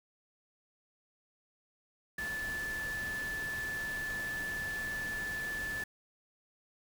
sine tone in noise, 1743 Hz, A6, 17 cents flat, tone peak -35 dBFS, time 2.18-5.84 s, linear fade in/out 5 ms, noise pink, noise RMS -45 dBFS, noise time 2.18-5.84 s, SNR +7 dB, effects none

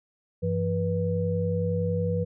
sine tone cluster, 98.5 / 169.3 / 487.5 Hz, G2 / E3 / B4, +9 / +46 / -23 cents, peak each -28 dBFS, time 0.42-2.25 s, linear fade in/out 20 ms, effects none

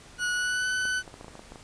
40% pulse tone with pitch glide, 1462 to 1504 Hz, F#6 to F#6, -21 to +28 cents, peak -25 dBFS, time 0.18-1.03 s, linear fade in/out 50 ms, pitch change +49 cents, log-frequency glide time 0.32-0.7 s
clicks, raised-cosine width 1 ms, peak -29 dBFS, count 10, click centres 0.854 / 1.078 / 1.141 / 1.211 / 1.245 / 1.282 / 1.354 / 1.394 / 1.521 / 1.558 s
effects pink hiss -50 dBFS RMS until 1.63 s + resampled to 22050 Hz

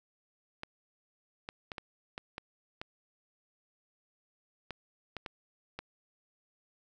clicks, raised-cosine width 0.3 ms, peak -23 dBFS, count 11, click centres 0.634 / 1.489 / 1.718 / 1.782 / 2.179 / 2.381 / 2.815 / 4.707 / 5.167 / 5.262 / 5.79 s, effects none

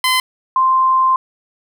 15% pulse / sine tone pair in turn, 1026 / 1045.1 Hz, C6 / C6, -34 / -2 cents, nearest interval unison, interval 32 cents, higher second, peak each -6 / -10 dBFS, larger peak first, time 0.04-0.2 / 0.56-1.16 s, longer second, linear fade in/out 2 ms, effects none

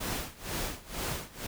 pink noise with tremolo, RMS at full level -33 dBFS, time 0-1.47 s, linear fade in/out 10 ms, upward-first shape sine, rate 2.1 Hz, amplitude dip 90%, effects none

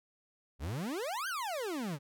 40% pulse exponential two-way sweep, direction up then down, 61 to 1623 to 131.7 Hz, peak -34 dBFS, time 0.59-1.99 s, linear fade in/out 50 ms, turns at 1.28 s, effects none

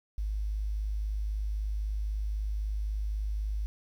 sine tone, 51.91 Hz, G#1, in tune, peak -29 dBFS, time 0.18-3.66 s, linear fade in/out 0 ms, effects 10-bit

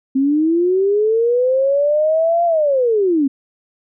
sine linear two-way sweep, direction up then down, 261.6 to 694 to 261.6 Hz, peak -12 dBFS, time 0.15-3.28 s, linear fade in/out 10 ms, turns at 2.45 s, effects none

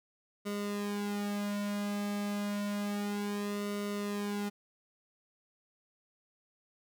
sawtooth tone with flanger, 204.6 Hz, G#3, 26 cents flat, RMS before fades -35 dBFS, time 0.45-4.5 s, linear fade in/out 20 ms, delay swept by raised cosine 1.2 to 2.8 ms, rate 0.3 Hz, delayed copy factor -0.8, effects none

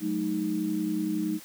sine chord, D# diminished, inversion first, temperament equal with one note detuned, 185 / 215.8 / 311.1 Hz, F#3 / A3 / D#4, 0 / -33 / 0 cents, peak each -33 / -32 / -28 dBFS, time 0-1.4 s, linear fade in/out 50 ms, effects white hiss -48 dBFS RMS until 1.44 s

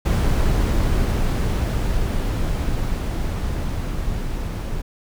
brown noise with level ramp, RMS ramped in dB -17 to -26 dBFS, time 0.05-4.82 s, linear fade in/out 10 ms, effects none

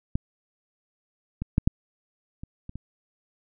clicks, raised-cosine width 5 ms, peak -12 / -17 / -7 / -6 / -25 / -25 / -23 dBFS, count 7, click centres 0.155 / 1.42 / 1.581 / 1.675 / 2.435 / 2.694 / 2.756 s, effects none

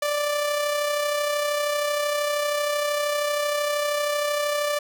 sawtooth tone with amplitude modulation, 587.3 Hz, D5, in tune, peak -17 dBFS, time 0.02-4.79 s, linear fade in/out 5 ms, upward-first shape sine, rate 32.9 Hz, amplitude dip 35%, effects none

